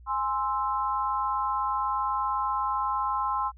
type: chord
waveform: sine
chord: Ab augmented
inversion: none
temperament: equal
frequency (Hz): 830.6 / 1046.5 / 1318.5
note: Ab5 / C6 / E6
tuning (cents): 0 / 0 / 0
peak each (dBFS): -31 / -27 / -32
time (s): 0.06-3.52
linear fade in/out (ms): 50
effects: added 60 Hz sine -47 dBFS peak until 3.57 s